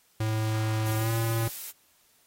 square tone with pitch glide, 109.5 to 113.76 Hz, A2 to A#2, -8 to -42 cents, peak -26 dBFS, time 0.2-1.48 s, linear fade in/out 5 ms, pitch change +66 cents, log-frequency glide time 0.97-1.11 s
blue noise, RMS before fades -38 dBFS, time 0.85-1.72 s, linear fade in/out 20 ms
effects white hiss -64 dBFS RMS until 2.26 s + AAC 48 kbps

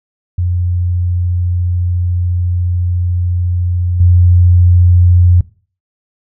sine tone with level steps, 88.6 Hz, F2, 25 cents sharp, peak -11 / -4 dBFS, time 0.38-5.41 s, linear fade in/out 5 ms, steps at 4 s, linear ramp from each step 5 ms, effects noise-tail reverb RT60 0.4 s tail -20 dB re dry

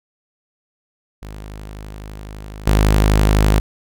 sawtooth tone with level steps, 51.9 Hz, G#1, in tune, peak -27 / -7 dBFS, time 1.22-3.6 s, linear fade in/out 5 ms, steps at 2.67 s, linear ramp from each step 5 ms, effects none

